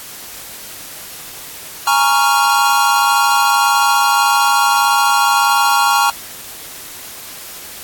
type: chord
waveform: square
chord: Bb minor seventh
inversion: third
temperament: equal with one note detuned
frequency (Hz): 830.6 / 932.3 / 1108.7 / 1388.9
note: Ab5 / Bb5 / Db6 / F6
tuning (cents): 0 / 0 / 0 / -10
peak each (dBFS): -17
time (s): 1.87-6.1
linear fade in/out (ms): 2
effects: white hiss -32 dBFS RMS until 7.83 s + AAC 64 kbps